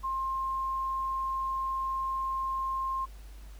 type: tone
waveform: sine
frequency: 1061 Hz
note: C6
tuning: 24 cents sharp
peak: -29 dBFS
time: 0.03-3.06 s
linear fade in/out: 20 ms
effects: added 50 Hz sine -44 dBFS peak until 3.59 s + pink hiss -58 dBFS RMS until 3.59 s